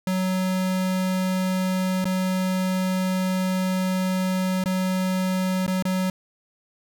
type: tone with dropouts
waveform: square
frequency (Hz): 186.1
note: F#3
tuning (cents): +10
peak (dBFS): -22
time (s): 0.07-6.1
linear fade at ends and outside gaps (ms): 2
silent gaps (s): 2.044-2.054 / 4.639-4.658 / 5.665-5.678 / 5.825-5.852
effects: none